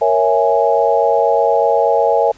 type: chord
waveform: sine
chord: A# half-diminished seventh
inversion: none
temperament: equal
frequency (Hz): 466.2 / 554.4 / 659.3 / 830.6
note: A#4 / C#5 / E5 / G#5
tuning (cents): 0 / 0 / 0 / 0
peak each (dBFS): -16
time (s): 0.01-2.32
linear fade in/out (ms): 10
effects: pink hiss -46 dBFS RMS until 2.37 s + resampled to 16000 Hz